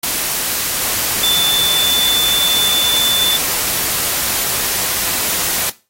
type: tone in noise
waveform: sine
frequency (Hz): 3520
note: A7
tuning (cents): 0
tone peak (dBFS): -12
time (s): 1.23-3.37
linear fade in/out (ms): 5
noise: white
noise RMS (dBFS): -18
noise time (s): 0.03-5.7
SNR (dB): +3
effects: noise-tail reverb RT60 0.3 s tail -18 dB re dry + AAC 48 kbps